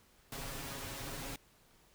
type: noise with comb filter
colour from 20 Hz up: pink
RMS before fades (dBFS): -43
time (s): 0.32-1.36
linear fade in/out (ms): 2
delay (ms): 7.3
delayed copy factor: +0.75
effects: pink hiss -66 dBFS RMS until 1.94 s